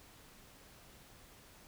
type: silence
effects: pink hiss -59 dBFS RMS until 1.67 s